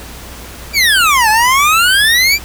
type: exponential two-way sweep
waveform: 25% pulse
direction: down then up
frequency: 2400 to 842 to 2400 Hz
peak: -4 dBFS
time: 0.73-2.39 s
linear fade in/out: 50 ms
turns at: 1.29 s
effects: added 60 Hz sine -33 dBFS peak until 2.44 s + pink hiss -32 dBFS RMS until 2.44 s